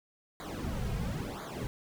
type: noise with flanger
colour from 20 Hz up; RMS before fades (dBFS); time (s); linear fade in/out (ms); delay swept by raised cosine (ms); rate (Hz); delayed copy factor
brown; -36; 0.4-1.67; 0; 0.36 to 3.46; 0.97; -0.95
effects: none